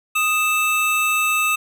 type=tone pair together; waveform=square; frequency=1244.5 / 2637 Hz; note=D#6 / E7; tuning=0 / 0 cents; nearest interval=octave + minor second; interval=1300 cents; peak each=-22 / -19 dBFS; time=0.15-1.56 s; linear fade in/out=10 ms; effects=none